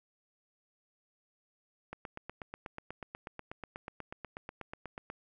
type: click train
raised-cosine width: 0.5 ms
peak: -26 dBFS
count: 27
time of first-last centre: 1.93-5.101 s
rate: 8.2 Hz
effects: none